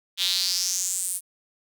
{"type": "tone with high-pass filter sweep", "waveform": "square", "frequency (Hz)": 91.7, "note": "F#2", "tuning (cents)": -15, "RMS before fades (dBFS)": -26, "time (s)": [0.17, 1.21], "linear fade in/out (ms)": 50, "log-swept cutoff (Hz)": [3400, 10000], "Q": 4.9, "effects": []}